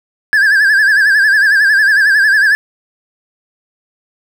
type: tone with vibrato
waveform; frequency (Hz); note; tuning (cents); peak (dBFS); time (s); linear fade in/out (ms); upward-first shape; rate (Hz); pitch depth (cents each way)
triangle; 1656; G#6; -5; -5; 0.33-2.55; 0; sine; 11; 98
effects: none